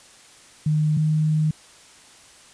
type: tone pair in turn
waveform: sine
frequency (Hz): 153.1 / 154.88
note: D#3 / D#3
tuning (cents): -28 / -8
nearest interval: unison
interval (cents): 20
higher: second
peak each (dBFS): -17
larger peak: neither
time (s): 0.66-0.97 / 0.97-1.51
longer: second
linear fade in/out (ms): 5
effects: white hiss -49 dBFS RMS until 2.53 s + resampled to 22050 Hz